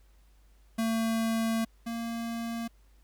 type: tone pair in turn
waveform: square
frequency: 225 / 231.2 Hz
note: A3 / A#3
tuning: +39 / -14 cents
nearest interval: unison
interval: 47 cents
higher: second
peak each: -27 / -33 dBFS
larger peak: first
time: 0.78-1.65 / 1.86-2.68 s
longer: first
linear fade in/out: 10 ms
effects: added 50 Hz sine -57 dBFS peak until 3.03 s + pink hiss -69 dBFS RMS until 3.03 s